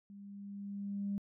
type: tone with level ramp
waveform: sine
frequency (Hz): 200.5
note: G3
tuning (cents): +39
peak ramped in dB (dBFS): -49 to -32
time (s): 0.1-1.18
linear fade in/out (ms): 0
effects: tanh soft clip ceiling -28 dBFS